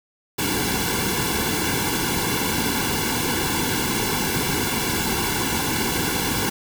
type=noise with comb filter; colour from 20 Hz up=pink; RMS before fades=-23 dBFS; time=0.38-6.5 s; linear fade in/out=10 ms; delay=1.6 ms; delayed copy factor=-1; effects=none